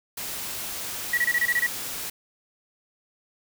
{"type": "noise", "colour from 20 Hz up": "white", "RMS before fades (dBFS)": -33, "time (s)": [0.17, 2.1], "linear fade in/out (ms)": 5}
{"type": "tone bursts", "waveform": "sine", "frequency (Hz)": 1928, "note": "B6", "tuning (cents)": -42, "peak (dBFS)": -19, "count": 8, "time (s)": [1.13, 1.666], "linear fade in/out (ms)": 5, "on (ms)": 46, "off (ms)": 24}
{"effects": []}